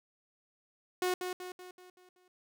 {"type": "tone with echo", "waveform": "sawtooth", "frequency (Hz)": 364, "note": "F#4", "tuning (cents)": -28, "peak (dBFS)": -25, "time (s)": [1.02, 1.14], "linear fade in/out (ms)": 2, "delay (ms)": 190, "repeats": 6, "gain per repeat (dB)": -6, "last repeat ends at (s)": 2.28, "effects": []}